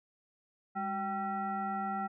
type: tone with frequency modulation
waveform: sine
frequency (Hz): 778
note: G5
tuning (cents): -13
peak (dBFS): -32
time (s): 0.75-2.08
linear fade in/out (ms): 20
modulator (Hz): 576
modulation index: 1.1
effects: none